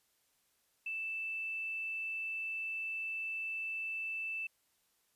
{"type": "tone with quantisation", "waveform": "sine", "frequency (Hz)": 2645, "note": "E7", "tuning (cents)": 5, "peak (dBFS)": -36, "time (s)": [0.86, 4.47], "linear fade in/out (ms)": 5, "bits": 11, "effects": ["white hiss -75 dBFS RMS until 5.15 s", "resampled to 32000 Hz"]}